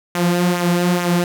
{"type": "tone with flanger", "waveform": "sawtooth", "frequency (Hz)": 175.9, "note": "F3", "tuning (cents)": 13, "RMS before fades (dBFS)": -17, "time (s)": [0.15, 1.24], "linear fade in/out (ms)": 2, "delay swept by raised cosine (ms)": [0.21, 4.81], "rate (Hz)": 2.3, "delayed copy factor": -0.55, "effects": []}